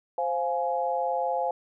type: chord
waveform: sine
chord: F minor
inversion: second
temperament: just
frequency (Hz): 523.8 / 698.5 / 838.1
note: C5 / F5 / Ab5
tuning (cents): +2 / 0 / +16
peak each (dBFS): -29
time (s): 0.18-1.51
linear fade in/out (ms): 2
effects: none